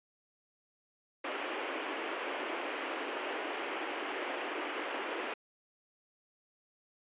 pink band-pass noise, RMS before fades -38 dBFS, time 1.24-5.34 s, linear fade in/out 5 ms, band 290 to 3100 Hz, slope 48 dB/octave, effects resampled to 8000 Hz

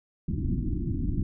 pink low-pass noise, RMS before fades -28 dBFS, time 0.28-1.23 s, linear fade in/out 5 ms, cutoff 340 Hz, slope 96 dB/octave, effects none

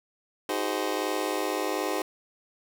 25% pulse chord, Ab dominant seventh, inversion second, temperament just, 311.5 / 373.8 / 415.3 / 519.1 Hz, Eb4 / Gb4 / Ab4 / C5, +2 / +18 / 0 / -14 cents, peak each -29 dBFS, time 0.49-2.02 s, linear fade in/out 2 ms, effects none

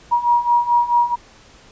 sine beating tone pair, 953 / 957.6 Hz, A#5 / A#5, +38 / +46 cents, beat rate 4.6 Hz, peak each -18 / -15 dBFS, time 0.11-1.16 s, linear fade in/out 20 ms, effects pink hiss -47 dBFS RMS until 1.71 s + resampled to 16000 Hz

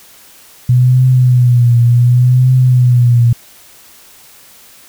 sine tone with vibrato, 123.47 Hz, B2, in tune, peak -5 dBFS, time 0.69-3.33 s, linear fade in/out 5 ms, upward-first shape triangle, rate 0.68 Hz, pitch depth 74 cents each way, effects white hiss -41 dBFS RMS until 4.88 s

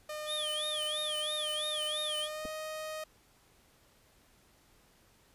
sawtooth tone with pitch glide, 608 to 623.3 Hz, D#5 to D#5, -40 to +3 cents, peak -34 dBFS, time 0.09-3.04 s, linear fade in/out 5 ms, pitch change +43 cents, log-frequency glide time 2.25-2.47 s
square tone with vibrato, 3336 Hz, G#7, 7 cents sharp, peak -34 dBFS, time 0.26-2.29 s, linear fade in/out 50 ms, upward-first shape sine, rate 3 Hz, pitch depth 180 cents each way
clicks, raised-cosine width 2 ms, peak -31 dBFS, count 2, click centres 2.452 / 2.456 s
effects pink hiss -65 dBFS RMS until 5.34 s + resampled to 32000 Hz

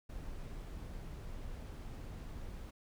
brown noise, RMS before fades -45 dBFS, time 0.09-2.71 s, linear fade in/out 10 ms, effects none

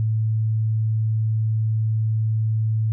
sine tone, 110 Hz, A2, in tune, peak -18 dBFS, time 0-2.92 s, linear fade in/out 0 ms, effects none

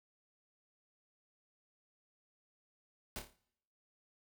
pink noise with echo, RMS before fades -42 dBFS, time 3.16-3.19 s, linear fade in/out 0 ms, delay 28 ms, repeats 6, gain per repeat -6 dB, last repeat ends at 3.358 s, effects noise-tail reverb RT60 0.8 s tail -23 dB re dry

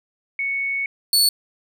sine / sawtooth tone pair in turn, 2217 / 4434 Hz, C#7 / C#8, 0 / 0 cents, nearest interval octave, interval 1200 cents, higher second, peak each -21 / -11 dBFS, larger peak second, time 0.39-0.86 / 1.13-1.29 s, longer first, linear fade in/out 2 ms, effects none

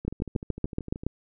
two click trains, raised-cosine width 3 ms, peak -24 / -13 dBFS, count 14 / 8, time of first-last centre 0.05-1.035 / 0.08-1.066 s, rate 13.2 / 7.1 Hz, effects none

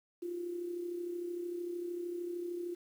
sine tone with amplitude modulation, 349.2 Hz, F4, in tune, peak -34 dBFS, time 0.22-2.75 s, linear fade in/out 10 ms, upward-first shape sine, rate 33.2 Hz, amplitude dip 50%, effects 10-bit

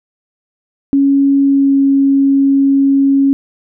sine tone with pitch glide, 277.2 to 275 Hz, C#4 to C#4, 0 to -14 cents, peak -7 dBFS, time 0.93-3.33 s, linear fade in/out 0 ms, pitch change -14 cents, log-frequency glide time 1.41-1.78 s, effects none

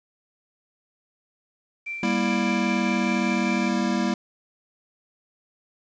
sine tone with tremolo, 2349 Hz, D7, in tune, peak -28 dBFS, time 1.86-3.69 s, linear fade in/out 10 ms, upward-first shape triangle, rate 5 Hz, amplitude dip 45%
square chord, E diminished, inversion first, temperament just, 197.78 / 237.3 / 329.6 Hz, G3 / Bb3 / E4, +16 / +31 / 0 cents, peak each -26 / -26 / -29 dBFS, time 2.03-4.14 s, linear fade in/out 2 ms
effects resampled to 16000 Hz + 9-bit

